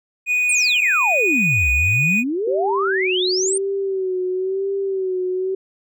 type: tone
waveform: triangle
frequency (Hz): 2474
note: D#7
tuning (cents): -10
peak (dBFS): -14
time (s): 0.26-2.24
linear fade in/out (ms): 50
type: exponential two-way sweep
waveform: sine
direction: down then up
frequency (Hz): 9300 to 61.74 to 9300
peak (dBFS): -19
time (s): 0.49-3.58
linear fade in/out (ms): 5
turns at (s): 1.71
type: tone with vibrato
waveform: sine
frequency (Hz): 380.2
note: F#4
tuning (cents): +47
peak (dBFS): -19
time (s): 2.47-5.55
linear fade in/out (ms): 5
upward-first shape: sine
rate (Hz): 0.99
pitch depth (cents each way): 63
effects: none